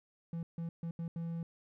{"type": "tone bursts at uneven times", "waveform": "triangle", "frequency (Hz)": 167.1, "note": "E3", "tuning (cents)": 24, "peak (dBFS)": -34, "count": 5, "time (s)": [[0.33, 0.43], [0.58, 0.69], [0.83, 0.91], [0.99, 1.08], [1.16, 1.43]], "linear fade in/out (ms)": 2, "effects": []}